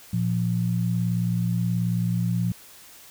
sine tone pair together, 116.54 / 175.17 Hz, A#2 / F3, 0 / +6 cents, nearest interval perfect fifth, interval 706 cents, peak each -24 dBFS, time 0.13-2.52 s, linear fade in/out 5 ms, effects white hiss -48 dBFS RMS until 3.1 s

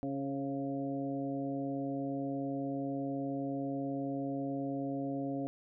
harmonic tone with a mistuned harmonic, 138.59 Hz, C#3, in tune, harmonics 1 / 2 / 3 / 4 / 5, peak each -43 / -35 / -46 / -42 / -44 dBFS, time 0.03-5.47 s, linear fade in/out 0 ms, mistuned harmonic 4, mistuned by -29 cents, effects none

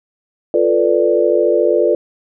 sine chord, B half-diminished seventh, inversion second, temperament equal, 349.2 / 440 / 493.9 / 587.3 Hz, F4 / A4 / B4 / D5, 0 / 0 / 0 / 0 cents, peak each -16 dBFS, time 0.54-1.95 s, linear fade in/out 2 ms, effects none

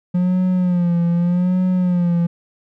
triangle tone with vibrato, 177.3 Hz, F3, 26 cents sharp, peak -12 dBFS, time 0.14-2.27 s, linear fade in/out 10 ms, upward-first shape sine, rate 0.83 Hz, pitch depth 65 cents each way, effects none

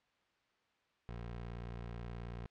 20% pulse tone, 58.6 Hz, A#1, 10 cents sharp, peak -38 dBFS, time 1.09-2.46 s, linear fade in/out 0 ms, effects white hiss -75 dBFS RMS until 2.5 s + low-pass 3000 Hz 12 dB/octave

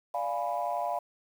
sine chord, D diminished seventh, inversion none, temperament equal, 587.3 / 698.5 / 830.6 / 987.8 Hz, D5 / F5 / Ab5 / Cb6, 0 / 0 / 0 / 0 cents, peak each -35 / -31 / -35 / -35 dBFS, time 0.14-0.99 s, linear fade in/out 5 ms, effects tanh soft clip ceiling -20 dBFS + 9-bit

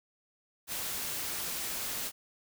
white noise, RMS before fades -36 dBFS, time 0.67-2.12 s, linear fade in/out 50 ms, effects none

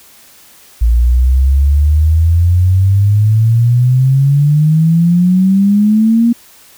sine exponential sweep, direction up, 56.5 to 237.6 Hz, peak -6 dBFS, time 0.81-6.33 s, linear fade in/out 10 ms, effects white hiss -42 dBFS RMS until 6.77 s

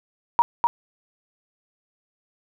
sine tone with echo, 945 Hz, A#5, 23 cents sharp, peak -12 dBFS, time 0.39-0.42 s, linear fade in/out 0 ms, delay 250 ms, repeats 1, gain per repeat -3 dB, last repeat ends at 0.67 s, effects none

